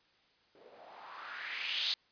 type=noise with low-pass filter sweep; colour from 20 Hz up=violet; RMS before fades=-40 dBFS; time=0.55-1.94 s; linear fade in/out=2 ms; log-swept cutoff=410 to 4100 Hz; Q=3.3; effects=white hiss -69 dBFS RMS until 2.11 s + resampled to 11025 Hz